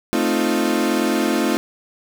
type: chord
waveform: 35% pulse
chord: F dominant seventh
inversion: first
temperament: equal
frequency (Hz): 220 / 261.6 / 311.1 / 349.2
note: A3 / C4 / Eb4 / F4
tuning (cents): 0 / 0 / 0 / 0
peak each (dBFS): -21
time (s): 0.13-1.57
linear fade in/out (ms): 0
effects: none